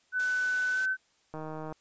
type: tone with pitch glide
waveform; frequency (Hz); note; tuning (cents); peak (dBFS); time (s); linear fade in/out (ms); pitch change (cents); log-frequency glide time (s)
sine; 1500 to 1526.2; F#6 to G6; +23 to -47; -26; 0.12-0.97; 50; +30; 0.7-0.81
type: high-pass noise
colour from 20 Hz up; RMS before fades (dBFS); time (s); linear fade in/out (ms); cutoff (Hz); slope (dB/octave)
white; -43; 0.19-0.86; 10; 250; 12
type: click train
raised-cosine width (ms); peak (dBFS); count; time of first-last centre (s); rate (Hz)
1; -26; 61; 1.34-1.725; 156
effects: white hiss -68 dBFS RMS until 1.8 s + resampled to 16000 Hz